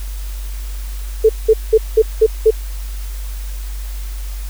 sine tone bursts, 440.3 Hz, A4, 1 cent sharp, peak -5 dBFS, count 6, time 1.24-2.508 s, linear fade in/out 10 ms, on 53 ms, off 190 ms, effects added 48 Hz sine -22 dBFS peak until 4.49 s + white hiss -38 dBFS RMS until 4.49 s

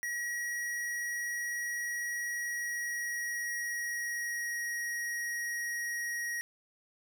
square tone with pitch glide, 1909 to 1892.5 Hz, A#6 to A#6, +41 to +26 cents, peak -34 dBFS, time 0.03-6.41 s, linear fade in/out 0 ms, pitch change -15 cents, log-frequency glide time 2.28-4.59 s, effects none

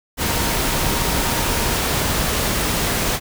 sine tone in noise, 933 Hz, A#5, 1 cent sharp, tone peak -31 dBFS, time 0.19-1.73 s, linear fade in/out 50 ms, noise pink, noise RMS -20 dBFS, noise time 0.17-3.2 s, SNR -14 dB, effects none

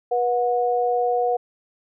sine tone pair together, 485.9 / 728 Hz, B4 / F#5, -28 / -28 cents, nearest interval perfect fifth, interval 700 cents, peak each -21 dBFS, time 0.11-1.37 s, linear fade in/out 10 ms, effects none

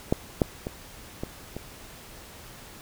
clicks, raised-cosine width 2 ms, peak -7 / -6 / -17 / -17 / -20 dBFS, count 5, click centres 0.125 / 0.418 / 0.669 / 1.235 / 1.566 s, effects pink hiss -46 dBFS RMS until 2.81 s

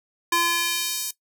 square tone with high-pass filter sweep, 342.3 Hz, F4, 35 cents flat, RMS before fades -24 dBFS, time 0.32-1.11 s, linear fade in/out 5 ms, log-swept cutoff 960 to 6800 Hz, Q 0.87, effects noise-tail reverb RT60 0.1 s tail -18 dB re dry

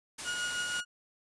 white noise, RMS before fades -39 dBFS, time 0.18-0.81 s, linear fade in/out 10 ms
30% pulse tone with tremolo, 1442 Hz, F#6, 45 cents flat, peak -28 dBFS, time 0.24-0.85 s, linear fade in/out 50 ms, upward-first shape triangle, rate 6.2 Hz, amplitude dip 40%
effects resampled to 22050 Hz

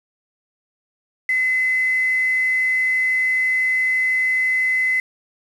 sine tone with quantisation, 2033 Hz, B6, 50 cents sharp, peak -16 dBFS, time 1.29-5 s, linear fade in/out 2 ms, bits 6, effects low-pass 11000 Hz 12 dB/octave

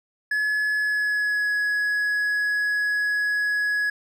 triangle tone with pitch glide, 1703 to 1678.6 Hz, G#6 to G#6, +43 to +18 cents, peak -19 dBFS, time 0.31-3.9 s, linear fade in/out 5 ms, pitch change -25 cents, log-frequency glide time 0.76-1.53 s, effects none

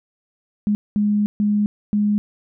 sine tone bursts at uneven times, 207.7 Hz, G#3, in tune, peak -15 dBFS, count 4, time 0.67-0.75 / 0.96-1.26 / 1.4-1.66 / 1.93-2.18 s, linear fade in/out 0 ms, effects none

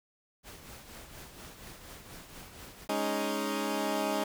pink noise with tremolo, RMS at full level -46 dBFS, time 0.43-2.88 s, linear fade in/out 50 ms, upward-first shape triangle, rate 4.2 Hz, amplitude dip 55%
15% pulse chord, Ab suspended fourth, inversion none, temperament equal, 207.7 / 277.2 / 311.1 Hz, Ab3 / Db4 / Eb4, 0 / 0 / 0 cents, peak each -28 / -28 / -28 dBFS, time 2.89-4.24 s, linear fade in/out 5 ms
effects none

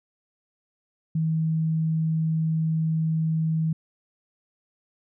sine tone, 160 Hz, D#3, 49 cents sharp, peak -21 dBFS, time 1.15-3.73 s, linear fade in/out 5 ms, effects none

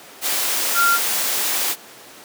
sine tone in noise, 1386 Hz, F6, 14 cents flat, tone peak -14 dBFS, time 0.74-0.99 s, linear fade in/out 50 ms, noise white, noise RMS -21 dBFS, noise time 0.21-1.76 s, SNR +4 dB, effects pink hiss -41 dBFS RMS until 2.24 s + high-pass 300 Hz 12 dB/octave

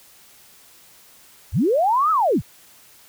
sine linear two-way sweep, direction up then down, 48.45 to 1318.5 to 48.45 Hz, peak -15 dBFS, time 1.52-2.42 s, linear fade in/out 50 ms, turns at 2.11 s, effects white hiss -50 dBFS RMS until 3.08 s

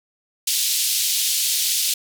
pink band-pass noise, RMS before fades -21 dBFS, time 0.47-1.94 s, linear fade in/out 5 ms, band 3300 to 16000 Hz, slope 24 dB/octave, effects none

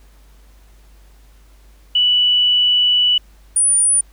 sine tone pair in turn, 2960 / 9452 Hz, F#7 / D9, 0 / +10 cents, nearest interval octave + minor sixth, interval 2010 cents, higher second, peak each -11 dBFS, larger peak neither, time 1.95-3.18 / 3.56-4.01 s, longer first, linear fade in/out 5 ms, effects added 50 Hz sine -44 dBFS peak until 4.12 s + pink hiss -55 dBFS RMS until 4.12 s

